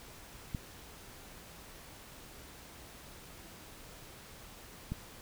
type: clicks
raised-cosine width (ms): 5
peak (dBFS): -23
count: 2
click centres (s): 0.548 / 4.92
effects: pink hiss -52 dBFS RMS until 5.21 s